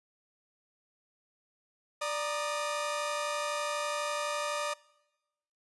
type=tone cluster; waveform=sawtooth; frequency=589 / 938 / 1230 Hz; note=D5 / A#5 / D#6; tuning=+5 / +11 / -20 cents; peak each=-30 / -37 / -32 dBFS; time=2.01-4.74 s; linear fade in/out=10 ms; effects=noise-tail reverb RT60 1.0 s tail -23 dB re dry + resampled to 24000 Hz